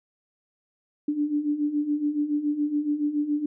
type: beating tone pair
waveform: sine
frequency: 290 / 297.1 Hz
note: D4 / D4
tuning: -22 / +20 cents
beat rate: 7.1 Hz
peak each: -29 / -24 dBFS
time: 1.08-3.46 s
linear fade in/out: 5 ms
effects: none